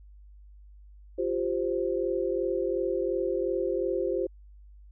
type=chord; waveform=sine; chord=F suspended second; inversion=none; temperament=equal; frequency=349.2 / 392 / 523.3 Hz; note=F4 / G4 / C5; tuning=0 / 0 / 0 cents; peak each=-30 dBFS; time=1.18-4.27 s; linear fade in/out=10 ms; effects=added 50 Hz sine -48 dBFS peak until 4.91 s